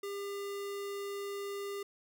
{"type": "tone", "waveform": "square", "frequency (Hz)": 401, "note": "G4", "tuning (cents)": 39, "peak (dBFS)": -38, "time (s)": [0.03, 1.83], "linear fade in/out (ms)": 5, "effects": []}